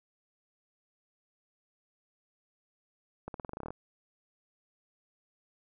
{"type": "accelerating click train", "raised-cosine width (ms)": 1, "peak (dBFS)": -25, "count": 12, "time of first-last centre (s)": [3.28, 3.705], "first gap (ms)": 62, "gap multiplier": 0.9, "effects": []}